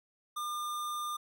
square tone, 1203 Hz, D6, 41 cents sharp, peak -35 dBFS, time 0.36-1.17 s, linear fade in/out 10 ms, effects none

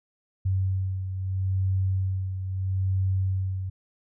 sine beating tone pair, 94.7 / 95.47 Hz, F#2 / G2, +41 / -45 cents, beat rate 0.77 Hz, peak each -24 / -32 dBFS, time 0.45-3.7 s, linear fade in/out 10 ms, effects none

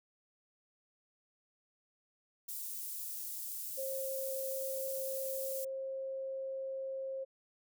white high-pass noise, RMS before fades -42 dBFS, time 2.48-5.65 s, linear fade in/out 10 ms, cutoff 9100 Hz, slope 12 dB/octave
sine tone, 534 Hz, C5, 35 cents sharp, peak -37 dBFS, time 3.77-7.25 s, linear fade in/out 20 ms
effects none

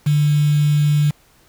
sine tone with quantisation, 148 Hz, D3, 14 cents sharp, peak -12 dBFS, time 0.06-1.11 s, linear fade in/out 10 ms, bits 5, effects pink hiss -54 dBFS RMS until 1.48 s

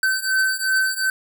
square beating tone pair, 1535 / 1537.7 Hz, G6 / G6, -37 / -34 cents, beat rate 2.7 Hz, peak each -23 / -21 dBFS, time 0.03-1.1 s, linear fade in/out 2 ms, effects none

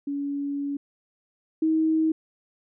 sine tone pair in turn, 283.1 / 317.8 Hz, C#4 / D#4, +37 / +37 cents, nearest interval major second, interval 200 cents, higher second, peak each -26 / -19 dBFS, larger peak second, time 0.07-0.77 / 1.62-2.12 s, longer first, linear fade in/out 5 ms, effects none

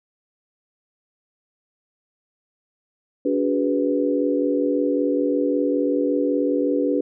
sine chord, G# half-diminished seventh, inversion second, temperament equal with one note detuned, 286.3 / 370 / 415.3 / 493.9 Hz, D4 / F#4 / G#4 / B4, -44 / 0 / 0 / 0 cents, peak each -21 / -26 / -27 / -23 dBFS, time 3.25-7.01 s, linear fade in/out 5 ms, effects none

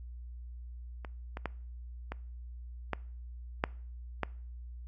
clicks, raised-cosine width 0.5 ms, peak -27 / -24 / -18 / -22 / -16 / -12 / -15 dBFS, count 7, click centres 1.048 / 1.371 / 1.457 / 2.12 / 2.933 / 3.639 / 4.233 s, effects noise-tail reverb RT60 0.5 s tail -23 dB re dry + added 60 Hz sine -42 dBFS peak until 4.87 s

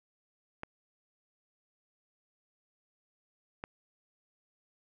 clicks, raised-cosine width 0.5 ms, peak -23 dBFS, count 2, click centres 0.634 / 3.639 s, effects none

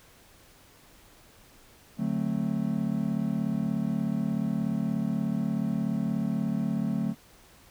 triangle chord, D dominant seventh, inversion none, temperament just, 146.83 / 183.54 / 220.2 / 264.3 Hz, D3 / F#3 / A3 / C4, 0 / -14 / +2 / +18 cents, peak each -32 / -29 / -27 / -33 dBFS, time 1.97-7.15 s, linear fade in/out 50 ms, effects pink hiss -56 dBFS RMS until 7.7 s

